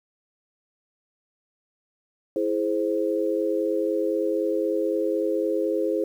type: chord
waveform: sine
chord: E augmented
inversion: none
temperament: equal with one note detuned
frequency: 329.6 / 419.4 / 523.3 Hz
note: E4 / G#4 / B#4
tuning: 0 / +17 / 0 cents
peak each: -26 dBFS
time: 2.36-6.04 s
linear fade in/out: 2 ms
effects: 9-bit